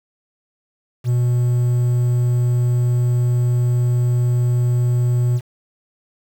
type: tone with quantisation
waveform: triangle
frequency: 122.3 Hz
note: B2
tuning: 16 cents flat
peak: -12 dBFS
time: 1.04-5.41 s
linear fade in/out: 50 ms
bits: 7
effects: none

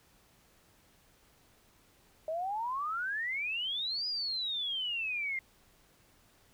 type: exponential two-way sweep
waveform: sine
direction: up then down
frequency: 616 to 4978 to 2081 Hz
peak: -32 dBFS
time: 2.28-5.39 s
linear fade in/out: 2 ms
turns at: 4.07 s
effects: pink hiss -65 dBFS RMS until 6.53 s

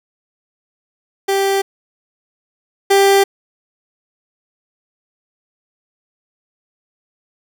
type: tone pair in turn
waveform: 30% pulse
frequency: 392 / 394.5 Hz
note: G4 / G4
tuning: 0 / +11 cents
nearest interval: unison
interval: 11 cents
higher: second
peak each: -11 / -6 dBFS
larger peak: second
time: 1.28-1.62 / 2.9-3.24 s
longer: neither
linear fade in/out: 10 ms
effects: none

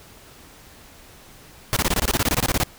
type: noise bursts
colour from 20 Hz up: pink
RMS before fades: -20 dBFS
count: 16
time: 1.73-2.635 s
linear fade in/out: 0 ms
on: 35 ms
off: 23 ms
effects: pink hiss -47 dBFS RMS until 2.78 s

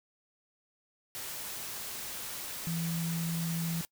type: tone in noise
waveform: sine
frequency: 166.5 Hz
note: E3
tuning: 18 cents sharp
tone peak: -31 dBFS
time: 2.67-3.81 s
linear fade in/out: 0 ms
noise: white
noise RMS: -40 dBFS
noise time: 1.15-3.85 s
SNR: +6 dB
effects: noise-tail reverb RT60 0.1 s tail -23 dB re dry

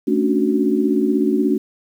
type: chord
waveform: sine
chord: D major seventh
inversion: second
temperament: equal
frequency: 220 / 277.2 / 293.7 / 370 Hz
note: A3 / C#4 / D4 / F#4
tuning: 0 / 0 / 0 / 0 cents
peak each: -20 dBFS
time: 0.07-1.58 s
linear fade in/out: 10 ms
effects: 8-bit

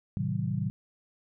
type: chord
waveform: sine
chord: A diminished seventh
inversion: none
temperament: just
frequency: 110 / 132 / 158.4 / 190.08 Hz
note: A2 / C3 / Eb3 / Gb3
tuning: 0 / +16 / +31 / +47 cents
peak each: -33 dBFS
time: 0.17-0.7 s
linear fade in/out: 0 ms
effects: none

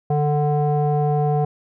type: tone with low-pass filter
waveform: square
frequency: 148 Hz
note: D3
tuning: 14 cents sharp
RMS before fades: -19 dBFS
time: 0.1-1.45 s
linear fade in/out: 5 ms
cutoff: 660 Hz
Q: 5.9
effects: none

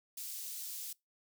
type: high-pass noise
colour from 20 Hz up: white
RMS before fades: -43 dBFS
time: 0.17-0.93 s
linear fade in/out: 5 ms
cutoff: 4600 Hz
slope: 12 dB/octave
effects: noise-tail reverb RT60 0.2 s tail -24 dB re dry

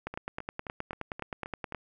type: two click trains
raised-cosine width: 0.5 ms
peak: -19 / -24 dBFS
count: 17 / 7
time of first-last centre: 0.07-1.747 / 0.14-1.723 s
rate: 9.54 / 3.79 Hz
effects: none

